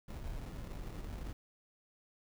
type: noise with sample-and-hold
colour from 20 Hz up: brown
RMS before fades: -43 dBFS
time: 0.08-1.33 s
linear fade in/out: 5 ms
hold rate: 1575 Hz
effects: none